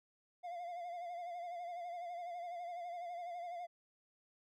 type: tone with vibrato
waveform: triangle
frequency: 698.5 Hz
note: F5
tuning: in tune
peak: -40 dBFS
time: 0.43-3.67 s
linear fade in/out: 20 ms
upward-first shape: sine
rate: 12 Hz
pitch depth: 52 cents each way
effects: none